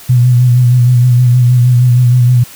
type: tone with vibrato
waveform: sine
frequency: 123.5 Hz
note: B2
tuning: in tune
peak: -4 dBFS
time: 0.09-2.44 s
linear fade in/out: 10 ms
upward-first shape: sine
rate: 6.4 Hz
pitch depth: 40 cents each way
effects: white hiss -34 dBFS RMS until 2.55 s